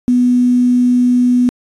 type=tone with quantisation; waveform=sine; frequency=246.9 Hz; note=B3; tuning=in tune; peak=-8 dBFS; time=0.08-1.49 s; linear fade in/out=0 ms; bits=6; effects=resampled to 24000 Hz